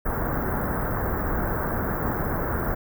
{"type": "band-stop noise", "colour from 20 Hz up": "pink", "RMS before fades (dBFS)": -26, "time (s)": [0.05, 2.75], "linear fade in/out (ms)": 10, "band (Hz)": [1700, 15000], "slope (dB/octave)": 48, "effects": []}